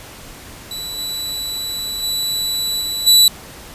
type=tone with level steps; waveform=sawtooth; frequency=3951 Hz; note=B7; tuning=in tune; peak=-22 / -19 / -15 / -17 / -4 dBFS; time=0.71-3.28 s; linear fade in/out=2 ms; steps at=0.97 / 2.02 / 2.8 / 3.06 s; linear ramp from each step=20 ms; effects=pink hiss -37 dBFS RMS until 3.74 s + resampled to 32000 Hz